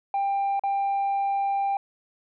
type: tone with dropouts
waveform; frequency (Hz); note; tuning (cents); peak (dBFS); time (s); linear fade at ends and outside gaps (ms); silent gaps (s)
sine; 793; G5; +20; -20; 0.14-1.77; 2; 0.595-0.636
effects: tanh soft clip ceiling -21 dBFS